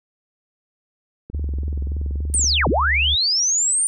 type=click train; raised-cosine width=3 ms; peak=-22 dBFS; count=25; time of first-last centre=1.3-2.443 s; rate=21 Hz
type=tone with vibrato; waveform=sine; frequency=71.4 Hz; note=D2; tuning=48 cents flat; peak=-21 dBFS; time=1.33-3.16 s; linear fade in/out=20 ms; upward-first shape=sine; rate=3.5 Hz; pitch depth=49 cents each way
type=linear two-way sweep; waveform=sine; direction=down then up; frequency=9160 to 98 to 9160 Hz; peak=-16 dBFS; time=2.34-3.87 s; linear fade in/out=0 ms; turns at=2.68 s
effects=none